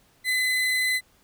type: tone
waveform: 35% pulse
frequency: 2021 Hz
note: B6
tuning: 39 cents sharp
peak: -20 dBFS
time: 0.24-1.01 s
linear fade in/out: 50 ms
effects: pink hiss -61 dBFS RMS until 1.23 s